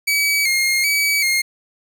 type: tone with vibrato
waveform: sawtooth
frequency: 2206 Hz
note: C#7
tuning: 9 cents flat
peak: -12 dBFS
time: 0.07-1.42 s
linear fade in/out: 10 ms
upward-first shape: square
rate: 1.3 Hz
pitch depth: 58 cents each way
effects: none